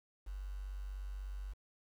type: tone with quantisation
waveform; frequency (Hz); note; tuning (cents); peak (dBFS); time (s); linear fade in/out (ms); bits
sine; 48.17; G1; -30; -40; 0.26-1.54; 20; 10
effects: none